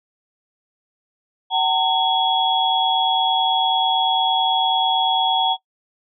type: tone cluster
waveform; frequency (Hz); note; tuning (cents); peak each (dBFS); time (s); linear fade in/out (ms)
sine; 759 / 908 / 3344; F#5 / A#5 / G#7; +44 / -46 / +11; -20; 1.5-5.57; 50
effects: noise-tail reverb RT60 0.1 s tail -18 dB re dry